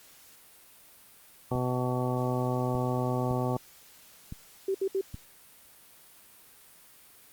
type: harmonic tone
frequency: 125.6 Hz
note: B2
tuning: 30 cents sharp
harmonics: 1 / 2 / 3 / 4 / 5 / 6 / 7 / 9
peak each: -30 / -33 / -35 / -36 / -37 / -38 / -38 / -40 dBFS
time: 1.51-3.57 s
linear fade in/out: 5 ms
type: clicks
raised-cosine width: 5 ms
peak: -26 dBFS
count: 5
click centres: 1.554 / 2.752 / 3.311 / 4.324 / 5.144 s
type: tone bursts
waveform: sine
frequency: 386.7 Hz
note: G4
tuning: 24 cents flat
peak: -25 dBFS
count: 3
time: 4.68-5.012 s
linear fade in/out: 5 ms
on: 66 ms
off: 67 ms
effects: white hiss -55 dBFS RMS until 7.32 s + Opus 48 kbps